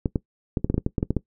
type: clicks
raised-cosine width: 3 ms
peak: -9 dBFS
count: 12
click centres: 0.058 / 0.158 / 0.572 / 0.645 / 0.7 / 0.743 / 0.78 / 0.864 / 0.982 / 1.029 / 1.106 / 1.167 s
effects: noise-tail reverb RT60 0.1 s tail -19 dB re dry